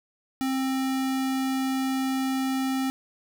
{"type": "tone", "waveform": "square", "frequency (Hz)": 264.5, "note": "C4", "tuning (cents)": 19, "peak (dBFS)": -25, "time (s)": [0.41, 2.9], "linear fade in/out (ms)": 0, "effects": []}